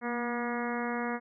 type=harmonic tone with a mistuned harmonic; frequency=240 Hz; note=B3; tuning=49 cents flat; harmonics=1 / 2 / 3 / 4 / 5 / 6 / 7 / 8 / 9; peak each=-34 / -37 / -39 / -40 / -41 / -42 / -42 / -43 / -44 dBFS; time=0.01-1.2 s; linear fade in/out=50 ms; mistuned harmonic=1; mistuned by=-27 cents; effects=none